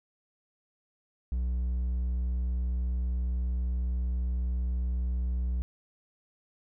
sine tone with hard clipping, 61.8 Hz, B1, 2 cents sharp, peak -28 dBFS, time 1.32-5.62 s, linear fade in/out 0 ms, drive 3 dB, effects none

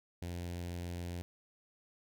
sawtooth tone with notch filter, 87.31 Hz, F2, in tune, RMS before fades -41 dBFS, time 0.22-1.22 s, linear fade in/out 0 ms, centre 1200 Hz, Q 1.3, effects none

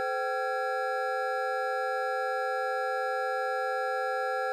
triangle tone cluster, 431.2 / 514 / 774 / 1362 / 1667 Hz, A4 / C5 / G5 / F6 / G#6, -35 / -31 / -22 / -44 / +6 cents, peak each -37 / -30 / -31 / -34 / -35 dBFS, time 0-4.52 s, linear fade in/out 0 ms, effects none

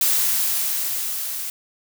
blue noise with level ramp, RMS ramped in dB -18 to -29 dBFS, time 0.01-1.5 s, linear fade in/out 2 ms, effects none

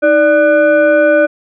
sine tone with frequency modulation, 587.3 Hz, D5, in tune, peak -6 dBFS, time 0.02-1.27 s, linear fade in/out 20 ms, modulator 901 Hz, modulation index 0.82, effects none

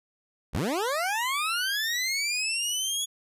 20% pulse linear sweep, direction up, 41.2 to 3394 Hz, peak -21 dBFS, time 0.53-3.06 s, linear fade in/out 20 ms, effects resampled to 32000 Hz

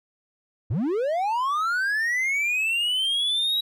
triangle linear sweep, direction up, 84.8 to 3873 Hz, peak -20 dBFS, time 0.7-3.61 s, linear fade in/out 10 ms, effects none

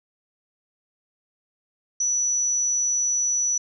sine tone, 5920 Hz, F#8, in tune, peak -20 dBFS, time 2-3.58 s, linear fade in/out 5 ms, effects none

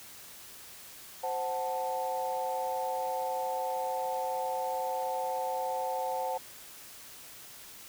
sine chord, F# diminished, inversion second, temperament equal, 523.3 / 740 / 880 Hz, C5 / F#5 / A5, 0 / 0 / 0 cents, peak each -34 dBFS, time 1.23-6.38 s, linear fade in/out 10 ms, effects tanh soft clip ceiling -22 dBFS + white hiss -49 dBFS RMS until 7.88 s

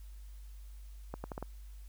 accelerating click train, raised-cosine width 1 ms, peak -25 dBFS, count 5, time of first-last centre 1.14-1.426 s, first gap 100 ms, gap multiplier 0.78, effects added 50 Hz sine -46 dBFS peak until 1.88 s + white hiss -66 dBFS RMS until 1.88 s

